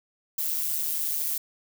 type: noise with amplitude modulation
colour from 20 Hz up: violet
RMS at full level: -25 dBFS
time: 0.38-1.38 s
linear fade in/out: 5 ms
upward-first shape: sine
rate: 154 Hz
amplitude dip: 70%
effects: none